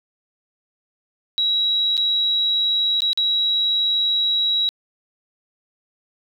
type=tone with dropouts; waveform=triangle; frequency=3873 Hz; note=B7; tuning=35 cents flat; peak=-13 dBFS; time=1.38-4.69 s; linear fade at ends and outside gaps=0 ms; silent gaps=1.969-1.977 / 3.005-3.02 / 3.131-3.175 s; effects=tanh soft clip ceiling -15 dBFS + 9-bit